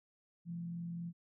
sine tone with frequency modulation, 170.8 Hz, F3, 38 cents flat, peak -39 dBFS, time 0.45-1.13 s, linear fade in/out 50 ms, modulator 44 Hz, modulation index 0.28, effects none

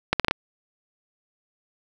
accelerating click train, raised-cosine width 0.3 ms, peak -3 dBFS, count 5, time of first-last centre 0.13-0.31 s, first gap 67 ms, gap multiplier 0.74, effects 7-bit

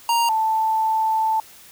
square / sine tone pair in turn, 934 / 881.6 Hz, A#5 / A5, +3 / +3 cents, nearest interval minor second, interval 100 cents, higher first, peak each -17 dBFS, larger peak neither, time 0.09-0.29 / 0.29-1.4 s, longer second, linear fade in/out 2 ms, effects white hiss -46 dBFS RMS until 1.71 s

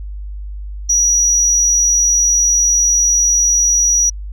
sine tone, 5810 Hz, F#8, 32 cents flat, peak -8 dBFS, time 0.89-4.1 s, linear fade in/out 10 ms, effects tanh soft clip ceiling -8 dBFS + added 50 Hz sine -24 dBFS peak until 4.32 s

